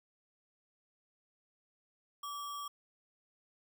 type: tone with sample-and-hold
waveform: sine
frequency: 1157 Hz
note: D6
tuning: 26 cents flat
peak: -39 dBFS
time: 2.23-2.68 s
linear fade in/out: 5 ms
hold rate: 4410 Hz
effects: none